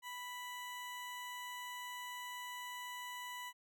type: tone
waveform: 20% pulse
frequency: 987.8 Hz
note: B5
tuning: in tune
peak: -39 dBFS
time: 0.02-3.53 s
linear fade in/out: 50 ms
effects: none